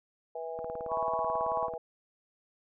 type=harmonic tone; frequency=163.3 Hz; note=E3; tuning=16 cents flat; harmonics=3 / 4 / 5; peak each=-38 / -40 / -42 dBFS; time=0.35-1.78 s; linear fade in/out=5 ms
type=click train; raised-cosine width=1 ms; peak=-29 dBFS; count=22; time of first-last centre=0.59-1.738 s; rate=18.3 Hz
type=chord; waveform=sine; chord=C# minor seventh; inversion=first; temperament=equal with one note detuned; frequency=653.2 / 830.6 / 987.8 / 1108.7 Hz; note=E5 / G#5 / B5 / C#6; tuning=-16 / 0 / 0 / 0 cents; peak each=-35 dBFS; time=0.88-1.7 s; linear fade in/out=50 ms
effects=none